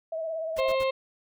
sine tone with vibrato, 645 Hz, E5, 38 cents flat, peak -29 dBFS, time 0.12-0.75 s, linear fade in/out 5 ms, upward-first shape sine, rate 17 Hz, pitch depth 41 cents each way
pink noise bursts, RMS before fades -42 dBFS, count 3, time 0.56-0.841 s, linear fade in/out 10 ms, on 47 ms, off 70 ms
harmonic tone, 530 Hz, C5, 22 cents sharp, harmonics 1 / 2 / 4 / 5 / 6 / 7 / 8, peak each -24 / -32 / -37 / -38 / -43 / -44 / -44 dBFS, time 0.58-0.91 s, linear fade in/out 10 ms
effects none

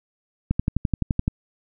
click train, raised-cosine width 5 ms, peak -8 dBFS, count 10, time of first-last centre 0.51-1.279 s, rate 11.7 Hz, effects none

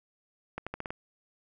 accelerating click train, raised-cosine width 0.5 ms, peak -20 dBFS, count 6, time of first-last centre 0.58-0.905 s, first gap 86 ms, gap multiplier 0.86, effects none

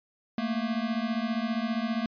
square beating tone pair, 220 / 235 Hz, A3 / A#3, 0 / +14 cents, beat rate 15 Hz, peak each -31 dBFS, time 0.38-2.06 s, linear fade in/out 2 ms, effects resampled to 11025 Hz

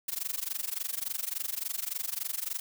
blue noise with amplitude modulation, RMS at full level -31 dBFS, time 0.08-2.6 s, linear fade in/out 5 ms, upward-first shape sine, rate 23.5 Hz, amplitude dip 95%, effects none

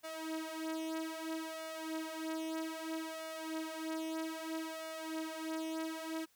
sawtooth tone with flanger, 320 Hz, D#4, 49 cents sharp, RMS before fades -41 dBFS, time 0.03-6.26 s, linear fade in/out 20 ms, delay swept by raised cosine 1.4 to 6.6 ms, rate 0.62 Hz, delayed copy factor +0.8, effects white hiss -71 dBFS RMS until 6.35 s

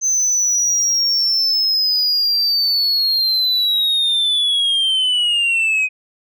sine linear sweep, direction down, 6200 to 2501 Hz, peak -11 dBFS, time 0.01-5.89 s, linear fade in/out 50 ms, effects tanh soft clip ceiling -13 dBFS

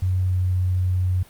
sine tone with pitch glide, 92.3 to 91.5 Hz, F#2 to F#2, -4 to -19 cents, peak -18 dBFS, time 0.02-1.23 s, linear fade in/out 5 ms, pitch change -15 cents, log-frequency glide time 0.29-0.35 s, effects pink hiss -50 dBFS RMS until 1.29 s + Opus 48 kbps

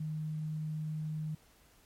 sine tone, 154.9 Hz, D#3, 7 cents flat, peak -34 dBFS, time 0-1.35 s, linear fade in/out 5 ms, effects pink hiss -64 dBFS RMS until 1.85 s + MP3 64 kbps

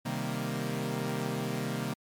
sawtooth chord, C minor seventh, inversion none, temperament equal, 130.81 / 155.56 / 196 / 233.1 Hz, C3 / Eb3 / G3 / Bb3, 0 / 0 / 0 / 0 cents, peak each -32 / -33 / -34 / -32 dBFS, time 0.05-1.94 s, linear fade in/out 10 ms, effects MP3 96 kbps

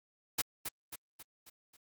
white noise with echo, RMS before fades -31 dBFS, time 0.38-0.42 s, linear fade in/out 10 ms, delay 270 ms, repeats 5, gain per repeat -6 dB, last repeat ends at 1.77 s, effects Opus 48 kbps

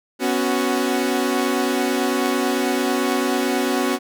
sawtooth chord, B suspended second, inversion none, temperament equal with one note detuned, 248.2 / 277.2 / 370 Hz, B3 / C#4 / F#4, +9 / 0 / 0 cents, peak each -19 dBFS, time 0.19-3.99 s, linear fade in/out 50 ms, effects none

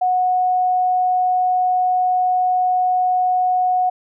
sine tone, 733 Hz, F#5, 16 cents flat, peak -14 dBFS, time 0.01-3.9 s, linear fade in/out 10 ms, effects none

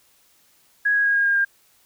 sine tone with pitch steps, 1661.2 / 1649.7 / 1638.3 / 1627 / 1615.8 / 1604.6 Hz, G#6 / G#6 / G#6 / G#6 / G#6 / G6, 0 / -12 / -24 / -36 / -48 / +40 cents, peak -16 dBFS, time 0.85-1.45 s, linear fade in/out 10 ms, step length 100 ms, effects white hiss -59 dBFS RMS until 1.85 s

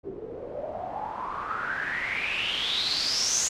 white noise with low-pass filter sweep, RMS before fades -30 dBFS, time 0.03-3.49 s, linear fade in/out 20 ms, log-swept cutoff 360 to 6900 Hz, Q 8.5, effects none

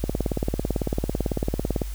click train, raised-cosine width 2 ms, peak -10 dBFS, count 33, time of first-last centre 0.04-1.818 s, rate 18 Hz, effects added 50 Hz sine -29 dBFS peak until 1.94 s + white hiss -45 dBFS RMS until 1.94 s

